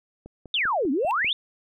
click train, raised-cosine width 2 ms, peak -28 dBFS, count 6, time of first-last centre 0.26-1.246 s, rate 5.07 Hz
sine exponential two-way sweep, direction down then up, 3708 to 246.9 to 3708 Hz, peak -21 dBFS, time 0.54-1.33 s, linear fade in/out 2 ms, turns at 0.91 s
triangle tone with exponential growth, 2693 Hz, E7, 36 cents sharp, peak -27 dBFS, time 0.99-1.11 s, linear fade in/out 0 ms, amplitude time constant 24 ms
effects none

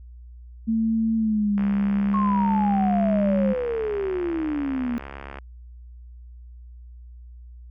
sine tone with pitch glide, 223.8 to 200.5 Hz, A3 to G3, +30 to +39 cents, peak -19 dBFS, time 0.67-3.54 s, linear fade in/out 20 ms, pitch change -191 cents, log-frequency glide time 1.17-1.59 s
click train, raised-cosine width 0.5 ms, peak -21 dBFS, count 264, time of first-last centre 1.58-5.386 s, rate 69.1 Hz
sine exponential sweep, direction down, 1100 to 233.1 Hz, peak -23 dBFS, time 2.14-4.98 s, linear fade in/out 0 ms
effects added 60 Hz sine -40 dBFS peak until 7.7 s

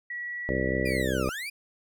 sine tone with pitch glide, 1932 to 1954.4 Hz, B6 to B6, -39 to -19 cents, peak -32 dBFS, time 0.1-1.02 s, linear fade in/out 5 ms, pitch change +20 cents, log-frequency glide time 0.2-0.87 s
harmonic tone, 65 Hz, C2, 11 cents flat, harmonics 1 / 2 / 3 / 4 / 5 / 6 / 7 / 8 / 9, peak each -34 / -34 / -34 / -34 / -34 / -34 / -34 / -34 / -34 dBFS, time 0.49-1.29 s, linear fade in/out 0 ms
35% pulse linear two-way sweep, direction down then up, 2463 to 1174.7 to 2463 Hz, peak -31 dBFS, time 0.85-1.5 s, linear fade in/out 10 ms, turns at 1.27 s
effects none

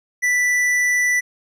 sine tone with tanh clipping, 1975.5 Hz, B6, in tune, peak -17 dBFS, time 0.22-1.21 s, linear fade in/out 20 ms, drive 12 dB, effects none

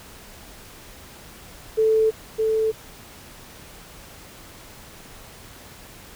sine tone with echo, 440 Hz, A4, in tune, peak -15 dBFS, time 1.77-2.11 s, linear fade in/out 20 ms, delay 610 ms, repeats 1, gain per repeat -3 dB, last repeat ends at 2.72 s, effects pink hiss -44 dBFS RMS until 6.15 s

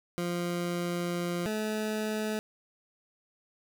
20% pulse tone pair in turn, 174.4 / 215.4 Hz, F3 / A3, -2 / -37 cents, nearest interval major third, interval 365 cents, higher second, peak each -25 dBFS, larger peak neither, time 0.18-1.46 / 1.46-2.39 s, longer first, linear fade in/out 0 ms, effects none

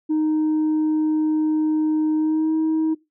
sine tone with pitch glide, 310 to 316.9 Hz, D#4 to D#4, -6 to +32 cents, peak -15 dBFS, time 0.09-2.95 s, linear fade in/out 20 ms, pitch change +38 cents, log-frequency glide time 2.16-2.54 s, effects noise-tail reverb RT60 0.2 s tail -20 dB re dry + tanh soft clip ceiling -16 dBFS

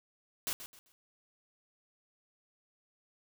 white noise with echo, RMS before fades -35 dBFS, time 0.47-0.53 s, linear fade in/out 0 ms, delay 130 ms, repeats 3, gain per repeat -11 dB, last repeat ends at 0.92 s, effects none

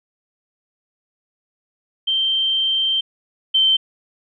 sine tone pair in turn, 3136 / 3109 Hz, G7 / G7, 0 / -15 cents, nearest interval unison, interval 15 cents, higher first, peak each -16 / -12 dBFS, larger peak second, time 2.07-3.01 / 3.54-3.77 s, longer first, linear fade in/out 10 ms, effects none

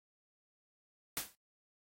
white noise with exponential decay, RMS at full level -33 dBFS, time 1.17-1.35 s, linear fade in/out 0 ms, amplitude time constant 39 ms, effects AAC 48 kbps

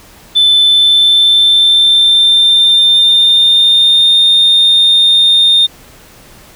sine tone with pitch glide, 3520 to 3646 Hz, A7 to A#7, 0 to -39 cents, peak -3 dBFS, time 0.35-5.67 s, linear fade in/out 20 ms, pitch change +61 cents, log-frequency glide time 0.62-4.19 s, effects tanh soft clip ceiling -2 dBFS + pink hiss -39 dBFS RMS until 6.55 s

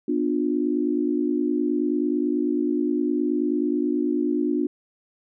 sine chord, B diminished, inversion none, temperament just, 246.9 / 296.3 / 355.6 Hz, B3 / D4 / F4, 0 / +15 / +31 cents, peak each -26 / -23 / -26 dBFS, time 0.08-4.67 s, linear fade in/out 5 ms, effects none

